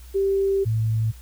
sine tone pair in turn, 391.4 / 111.14 Hz, G4 / A2, -3 / +18 cents, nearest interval octave + minor seventh, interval 2179 cents, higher first, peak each -18 / -19 dBFS, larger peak first, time 0.14-0.65 / 0.65-1.12 s, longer first, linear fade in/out 20 ms, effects added 61 Hz sine -40 dBFS peak until 1.21 s + white hiss -52 dBFS RMS until 1.21 s

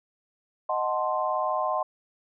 sine chord, D# diminished seventh, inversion none, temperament equal with one note detuned, 622.3 / 740 / 873.9 / 1046.5 Hz, D#5 / F#5 / A5 / C6, 0 / 0 / -12 / 0 cents, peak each -29 / -30 / -33 / -28 dBFS, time 0.69-1.83 s, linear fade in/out 5 ms, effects none

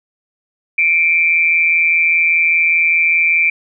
sine tone with amplitude modulation, 2349 Hz, D7, in tune, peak -7 dBFS, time 0.78-3.5 s, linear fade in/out 5 ms, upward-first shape sine, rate 165 Hz, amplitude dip 65%, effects none

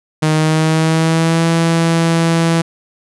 sawtooth tone with pitch glide, 155.56 to 165.76 Hz, D#3 to E3, 0 to +10 cents, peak -7 dBFS, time 0.22-2.62 s, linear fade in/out 10 ms, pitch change +110 cents, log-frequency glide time 0.33-1.46 s, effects resampled to 24000 Hz

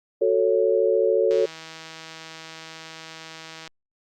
sine chord, F# minor, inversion none, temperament just, 370 / 444 / 555 Hz, F#4 / A4 / C#5, 0 / +16 / +2 cents, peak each -23 / -20 / -22 dBFS, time 0.21-1.46 s, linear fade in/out 10 ms
click train, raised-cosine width 0.2 ms, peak -22 dBFS, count 382, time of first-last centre 1.31-3.676 s, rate 161 Hz
effects Opus 48 kbps

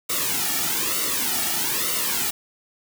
white noise with flanger, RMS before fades -24 dBFS, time 0.09-2.31 s, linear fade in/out 10 ms, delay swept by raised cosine 1.2 to 1.97 ms, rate 1.1 Hz, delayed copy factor -0.75, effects none

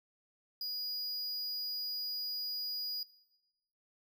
square tone, 4900 Hz, D#8, 27 cents flat, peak -37 dBFS, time 0.61-3.03 s, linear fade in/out 2 ms, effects noise-tail reverb RT60 1.0 s tail -20 dB re dry

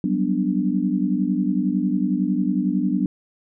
sine chord, G major seventh, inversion third, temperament equal, 185 / 196 / 246.9 / 293.7 Hz, F#3 / G3 / B3 / D4, 0 / 0 / 0 / 0 cents, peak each -24 dBFS, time 0.04-3.06 s, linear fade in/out 2 ms, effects none

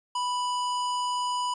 square tone, 987.8 Hz, B5, in tune, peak -27 dBFS, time 0.15-1.54 s, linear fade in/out 5 ms, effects resampled to 22050 Hz

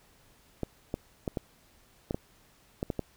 clicks, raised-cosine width 2 ms, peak -17 dBFS, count 9, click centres 0.633 / 0.941 / 1.278 / 1.372 / 2.109 / 2.145 / 2.829 / 2.902 / 2.993 s, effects pink hiss -62 dBFS RMS until 3.16 s

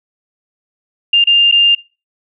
sine tone with dropouts, 2802 Hz, F7, 5 cents sharp, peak -6 dBFS, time 1.13-1.75 s, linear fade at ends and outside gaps 5 ms, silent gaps 1.241-1.271 / 1.514-1.523 s, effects noise-tail reverb RT60 0.3 s tail -21 dB re dry

